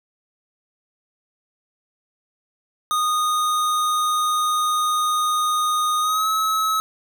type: tone with pitch glide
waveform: square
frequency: 1235 to 1288.2 Hz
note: D#6 to E6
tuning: -13 to -40 cents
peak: -19 dBFS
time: 2.91-6.8 s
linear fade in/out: 0 ms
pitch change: +73 cents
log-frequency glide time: 6-6.27 s
effects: none